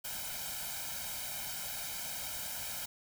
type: noise with comb filter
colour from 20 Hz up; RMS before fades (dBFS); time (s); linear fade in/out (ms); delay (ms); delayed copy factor
white; -40; 0.04-2.86; 10; 1.3; +0.95
effects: none